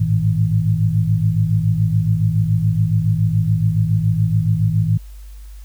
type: tone cluster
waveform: sine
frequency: 104.9 / 112 / 160.3 Hz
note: G#2 / A2 / E3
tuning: +18 / +31 / -48 cents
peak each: -18 dBFS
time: 0-4.98 s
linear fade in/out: 10 ms
effects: added 50 Hz sine -33 dBFS peak until 5.64 s + white hiss -52 dBFS RMS until 5.64 s